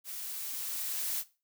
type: noise with level ramp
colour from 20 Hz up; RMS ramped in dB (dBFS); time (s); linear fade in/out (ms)
blue; -41 to -33; 0.04-1.24; 50
effects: noise-tail reverb RT60 0.3 s tail -17 dB re dry